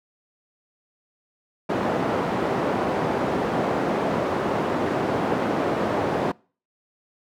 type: band-pass noise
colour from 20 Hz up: white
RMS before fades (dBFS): -24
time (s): 1.69-6.32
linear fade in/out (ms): 10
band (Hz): 150 to 690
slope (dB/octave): 12
effects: noise-tail reverb RT60 0.4 s tail -25 dB re dry

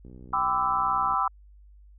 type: click train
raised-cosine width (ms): 3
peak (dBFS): -34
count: 69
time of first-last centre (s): 0.05-1.14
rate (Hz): 62.4
type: chord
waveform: sine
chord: E minor seventh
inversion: first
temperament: equal with one note detuned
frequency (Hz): 784 / 1003.3 / 1174.7 / 1318.5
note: G5 / B5 / D6 / E6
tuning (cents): 0 / +27 / 0 / 0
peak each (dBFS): -30 / -27 / -28 / -27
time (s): 0.33-1.28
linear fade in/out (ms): 5
effects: added 50 Hz sine -49 dBFS peak until 1.98 s

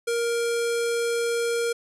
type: tone with low-pass filter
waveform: square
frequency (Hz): 468.6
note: A#4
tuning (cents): +9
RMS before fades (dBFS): -25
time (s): 0.07-1.73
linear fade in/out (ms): 10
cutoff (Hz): 10000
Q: 1.6
effects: none

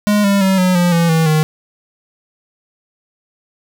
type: tone with pitch steps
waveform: square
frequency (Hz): 207.7 / 199.24 / 191.12 / 183.34 / 175.87 / 168.7 / 161.83 / 155.24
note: G#3 / G3 / G3 / F#3 / F3 / E3 / E3 / D#3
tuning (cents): 0 / +28 / -44 / -16 / +12 / +40 / -32 / -4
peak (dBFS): -11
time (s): 0.07-1.43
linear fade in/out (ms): 0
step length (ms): 170
effects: none

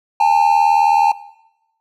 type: tone pair together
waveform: triangle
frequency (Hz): 816 / 895.3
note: G#5 / A5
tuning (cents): -31 / +30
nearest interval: major second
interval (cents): 161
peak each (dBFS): -11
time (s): 0.2-1.12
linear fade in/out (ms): 5
effects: noise-tail reverb RT60 0.9 s tail -19 dB re dry

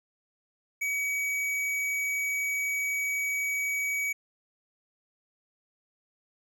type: tone with tanh clipping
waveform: triangle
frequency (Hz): 2268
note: C#7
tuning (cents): +39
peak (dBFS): -29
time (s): 0.81-4.13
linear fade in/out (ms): 10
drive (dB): 18
effects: none

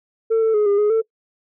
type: tone with pitch steps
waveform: sine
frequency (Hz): 449 / 444.8 / 420.2 / 404.3 / 418.1 / 446.7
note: A4 / A4 / G#4 / G#4 / G#4 / A4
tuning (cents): +35 / +19 / +20 / -46 / +12 / +26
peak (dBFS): -11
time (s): 0.3-1.02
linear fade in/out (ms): 20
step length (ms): 120
effects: noise-tail reverb RT60 0.1 s tail -23 dB re dry + tanh soft clip ceiling -13 dBFS

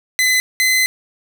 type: tone pair in turn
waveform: sawtooth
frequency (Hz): 2022 / 2040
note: B6 / C7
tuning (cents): +40 / -44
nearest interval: unison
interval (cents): 16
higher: second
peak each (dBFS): -9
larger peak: neither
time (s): 0.19-0.4 / 0.6-0.86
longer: second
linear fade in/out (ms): 0
effects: none

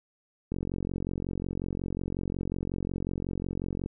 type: click train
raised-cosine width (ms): 3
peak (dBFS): -19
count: 153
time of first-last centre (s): 0.52-3.861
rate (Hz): 45.5
effects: none

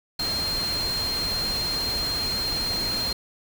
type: tone in noise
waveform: sine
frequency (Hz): 4196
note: C8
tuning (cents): +4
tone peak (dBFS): -25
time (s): 0.19-3.13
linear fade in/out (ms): 5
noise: pink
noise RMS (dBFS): -32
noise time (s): 0.19-3.13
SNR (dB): +4
effects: none

